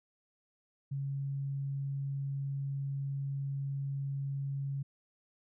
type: tone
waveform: sine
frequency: 138.4 Hz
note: C#3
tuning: 2 cents flat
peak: -33 dBFS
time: 0.91-4.83 s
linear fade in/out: 10 ms
effects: none